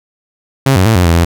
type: tone with pitch steps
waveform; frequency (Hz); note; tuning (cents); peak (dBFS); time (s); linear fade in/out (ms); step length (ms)
sawtooth; 135.5 / 93.4 / 111.6 / 89.8 / 83.7 / 85.1; C#3 / F#2 / A2 / F2 / E2 / F2; -39 / +17 / +25 / +49 / +27 / -44; -3; 0.66-1.248; 5; 98
effects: none